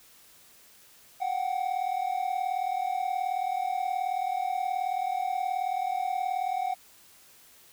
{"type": "tone pair together", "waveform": "triangle", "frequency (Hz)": [728.3, 767], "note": ["F#5", "G5"], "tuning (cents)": [-28, -38], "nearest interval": "minor second", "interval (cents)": 90, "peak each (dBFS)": -28, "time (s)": [1.2, 6.75], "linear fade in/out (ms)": 20, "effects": ["white hiss -56 dBFS RMS until 7.72 s"]}